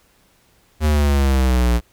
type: exponential sweep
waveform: square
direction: down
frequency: 77.5 to 58.27 Hz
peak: -14 dBFS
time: 0.8-1.81 s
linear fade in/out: 50 ms
effects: pink hiss -57 dBFS RMS until 1.92 s